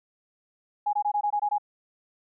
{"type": "tone bursts", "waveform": "sine", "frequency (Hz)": 829, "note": "G#5", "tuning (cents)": -3, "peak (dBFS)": -22, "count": 8, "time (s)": [0.86, 1.583], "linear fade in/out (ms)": 10, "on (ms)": 72, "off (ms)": 21, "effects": []}